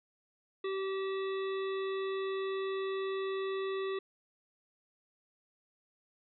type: harmonic tone with a mistuned harmonic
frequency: 386 Hz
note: G4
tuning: 27 cents flat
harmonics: 1 / 3 / 5 / 7 / 9 / 10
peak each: -33 / -43 / -47 / -50 / -52 / -53 dBFS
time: 0.64-3.99 s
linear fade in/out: 5 ms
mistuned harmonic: 7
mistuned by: -45 cents
effects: none